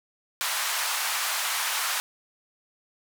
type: band-pass noise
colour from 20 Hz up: pink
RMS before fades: -28 dBFS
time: 0.41-2 s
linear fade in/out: 0 ms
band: 890 to 16000 Hz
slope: 24 dB/octave
effects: none